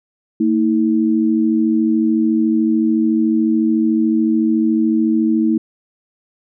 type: tone pair together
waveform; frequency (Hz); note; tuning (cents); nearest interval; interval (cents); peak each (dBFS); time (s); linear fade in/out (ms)
sine; 226.5 / 320.3; A#3 / E4; -50 / -50; tritone; 600; -15 / -15; 0.4-5.58; 5
effects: none